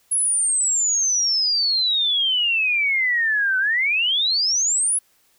sine exponential two-way sweep, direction down then up, 10650 to 1502 to 10650 Hz, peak -17 dBFS, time 0.11-4.99 s, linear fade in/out 10 ms, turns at 3.58 s, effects white hiss -61 dBFS RMS until 5.38 s

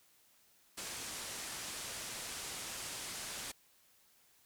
white low-pass noise, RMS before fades -44 dBFS, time 0.77-3.52 s, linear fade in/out 10 ms, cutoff 10000 Hz, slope 24 dB/octave, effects white hiss -68 dBFS RMS until 4.45 s

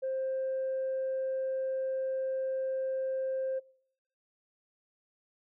sine tone, 527 Hz, C5, 12 cents sharp, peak -29 dBFS, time 0.02-3.6 s, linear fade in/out 20 ms, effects noise-tail reverb RT60 0.7 s tail -24 dB re dry + tanh soft clip ceiling -27 dBFS

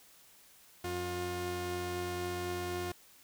sawtooth tone pair together, 89.9 / 355.7 Hz, F#2 / F4, -49 / +32 cents, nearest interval 2 octaves, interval 2381 cents, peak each -37 / -32 dBFS, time 0.84-2.92 s, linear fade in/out 5 ms, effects white hiss -60 dBFS RMS until 3.23 s

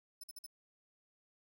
15% pulse tone bursts, 5274 Hz, E8, in tune, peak -40 dBFS, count 4, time 0.21-0.464 s, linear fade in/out 5 ms, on 26 ms, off 50 ms, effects none

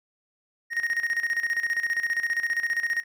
triangle tone with tremolo, 1864.7 Hz, A#6, in tune, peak -20 dBFS, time 0.7-3.04 s, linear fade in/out 50 ms, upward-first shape square, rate 15 Hz, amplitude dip 70%, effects none

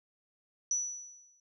sine tone with exponential decay, 5920 Hz, F#8, in tune, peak -26 dBFS, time 0.71-1.4 s, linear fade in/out 2 ms, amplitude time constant 150 ms, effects none

